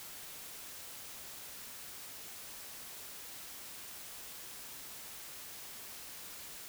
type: silence
effects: white hiss -48 dBFS RMS until 6.68 s